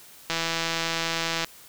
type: click train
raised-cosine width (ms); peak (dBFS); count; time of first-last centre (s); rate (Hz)
0.2; -9; 190; 0.3-1.445; 165
effects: white hiss -49 dBFS RMS until 1.68 s